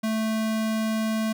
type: tone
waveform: square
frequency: 220 Hz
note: A3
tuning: in tune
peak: -24 dBFS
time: 0.03-1.33 s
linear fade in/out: 10 ms
effects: none